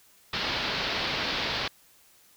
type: low-pass noise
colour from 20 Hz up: white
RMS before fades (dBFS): -30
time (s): 0.33-1.68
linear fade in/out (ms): 5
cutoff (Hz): 4700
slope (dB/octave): 48
effects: white hiss -59 dBFS RMS until 2.36 s